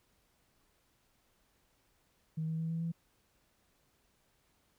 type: tone with pitch steps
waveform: sine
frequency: 158.7 / 160.64 / 162.6 / 164.58 / 166.59 Hz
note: D#3 / E3 / E3 / E3 / E3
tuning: +35 / -44 / -23 / -2 / +19 cents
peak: -32 dBFS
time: 2.37-2.92 s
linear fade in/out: 10 ms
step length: 110 ms
effects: tanh soft clip ceiling -28 dBFS + pink hiss -73 dBFS RMS until 4.78 s